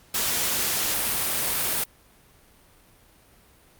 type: noise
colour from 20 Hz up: white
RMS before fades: -25 dBFS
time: 0.14-1.84 s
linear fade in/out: 5 ms
effects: pink hiss -56 dBFS RMS until 3.79 s + Opus 48 kbps